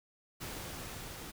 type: noise with level ramp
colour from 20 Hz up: pink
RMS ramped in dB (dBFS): -42 to -46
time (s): 0.4-1.32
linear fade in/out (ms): 20
effects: none